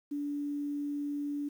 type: tone with quantisation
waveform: sine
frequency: 289 Hz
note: D4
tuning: 28 cents flat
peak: -32 dBFS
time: 0.11-1.49 s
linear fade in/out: 10 ms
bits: 10
effects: none